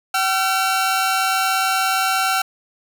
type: tone pair together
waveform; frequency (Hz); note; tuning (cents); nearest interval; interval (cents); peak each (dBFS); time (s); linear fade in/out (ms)
sawtooth; 763 / 1359.5; G5 / F6; -47 / -47; minor seventh; 1000; -16; 0.14-2.42; 5
effects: none